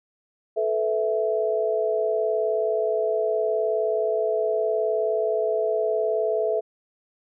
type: chord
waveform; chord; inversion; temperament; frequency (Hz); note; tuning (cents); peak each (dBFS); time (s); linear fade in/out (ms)
sine; A suspended second; none; equal with one note detuned; 434.7 / 493.9 / 659.3; A4 / B4 / E5; -21 / 0 / 0; -24 / -29 / -24; 0.56-6.61; 20
effects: none